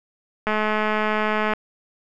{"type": "click train", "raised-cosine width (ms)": 0.5, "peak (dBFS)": -8, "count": 229, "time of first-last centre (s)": [0.47, 1.535], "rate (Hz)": 214, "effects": []}